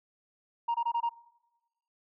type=tone bursts; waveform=sine; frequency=937 Hz; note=A#5; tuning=9 cents sharp; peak=-24 dBFS; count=5; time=0.68-1.093 s; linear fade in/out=10 ms; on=65 ms; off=22 ms; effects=noise-tail reverb RT60 1.0 s tail -21 dB re dry + tanh soft clip ceiling -24 dBFS